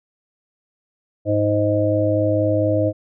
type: harmonic tone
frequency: 104.3 Hz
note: G#2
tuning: 8 cents sharp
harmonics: 1 / 3 / 5 / 6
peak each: -21 / -21 / -21 / -21 dBFS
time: 1.25-2.93 s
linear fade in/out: 50 ms
effects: none